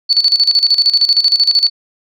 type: tone with tremolo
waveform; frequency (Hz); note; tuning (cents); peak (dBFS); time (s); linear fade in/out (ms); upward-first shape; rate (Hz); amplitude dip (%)
sine; 4465; C#8; +12; -6; 0.09-1.7; 20; square; 13; 75
effects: none